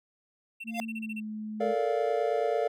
triangle tone bursts, 2700 Hz, E7, 41 cents sharp, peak -35 dBFS, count 9, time 0.6-1.202 s, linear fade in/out 10 ms, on 42 ms, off 28 ms
sine tone with pitch glide, 225.3 to 214.8 Hz, A3 to A3, +41 to -41 cents, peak -34 dBFS, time 0.64-1.75 s, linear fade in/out 50 ms, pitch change -82 cents, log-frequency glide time 0.86-1.22 s
square tone with exponential growth, 698.5 Hz, F5, in tune, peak -27 dBFS, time 0.68-0.8 s, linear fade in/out 0 ms, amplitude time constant 24 ms
triangle chord, Bb major seventh, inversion third, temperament just, 437 / 466.2 / 582.7 / 699.2 Hz, A4 / Bb4 / D5 / F5, -12 / 0 / -14 / +2 cents, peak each -29 dBFS, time 1.6-2.68 s, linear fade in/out 10 ms
effects none

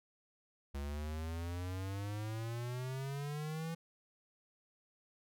square exponential sweep, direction up, 69.3 to 166.7 Hz, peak -39 dBFS, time 0.74-3.75 s, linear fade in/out 10 ms, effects none

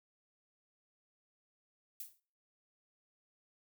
violet noise with exponential decay, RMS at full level -41 dBFS, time 2-2.2 s, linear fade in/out 2 ms, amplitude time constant 42 ms, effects noise-tail reverb RT60 0.5 s tail -26 dB re dry

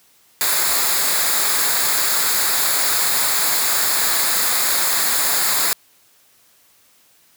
white noise with comb filter, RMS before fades -18 dBFS, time 0.41-5.73 s, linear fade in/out 0 ms, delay 0.34 ms, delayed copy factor -0.65, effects white hiss -55 dBFS RMS until 7.36 s + high-pass 60 Hz 12 dB/octave

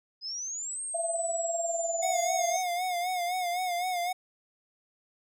sine exponential two-way sweep, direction up then down, 4978 to 8550 to 6260 Hz, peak -33 dBFS, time 0.21-2.64 s, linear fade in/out 50 ms, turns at 0.82 s
sine tone with tremolo, 671 Hz, E5, 31 cents sharp, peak -26 dBFS, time 0.94-2.57 s, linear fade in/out 10 ms, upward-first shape sine, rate 20 Hz, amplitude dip 70%
square tone with vibrato, 718 Hz, F5, 48 cents sharp, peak -29 dBFS, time 2.02-4.13 s, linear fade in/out 10 ms, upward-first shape sine, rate 3.9 Hz, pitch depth 63 cents each way
effects none

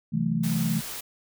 sine chord, F# half-diminished seventh, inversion second, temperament equal, 130.81 / 164.81 / 185 / 220 Hz, C3 / E3 / F#3 / A3, 0 / 0 / 0 / 0 cents, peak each -32 / -26 / -32 / -27 dBFS, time 0.12-0.81 s, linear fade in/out 20 ms
white noise, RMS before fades -36 dBFS, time 0.43-1.01 s, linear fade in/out 10 ms
effects none

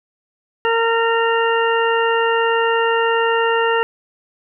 harmonic tone with a mistuned harmonic, 458.5 Hz, A#4, 29 cents flat, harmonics 1 / 2 / 3 / 4 / 6, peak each -17 / -20 / -22 / -23 / -25 dBFS, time 0.65-3.83 s, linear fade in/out 0 ms, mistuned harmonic 6, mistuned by +26 cents, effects none

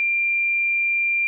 sine tone, 2381 Hz, D7, 23 cents sharp, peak -18 dBFS, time 0-1.27 s, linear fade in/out 0 ms, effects none

